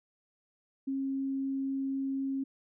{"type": "tone", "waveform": "sine", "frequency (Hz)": 270.4, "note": "C#4", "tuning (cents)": -43, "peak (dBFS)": -30, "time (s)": [0.87, 2.44], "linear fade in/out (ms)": 10, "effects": []}